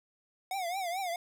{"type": "tone with vibrato", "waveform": "square", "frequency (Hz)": 730, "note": "F#5", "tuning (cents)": -24, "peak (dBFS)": -33, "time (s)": [0.51, 1.16], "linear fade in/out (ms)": 2, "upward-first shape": "triangle", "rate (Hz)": 4.6, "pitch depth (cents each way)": 160, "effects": []}